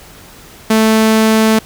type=tone; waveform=sawtooth; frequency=220 Hz; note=A3; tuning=in tune; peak=-4 dBFS; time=0.7-1.59 s; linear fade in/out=5 ms; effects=pink hiss -38 dBFS RMS until 1.65 s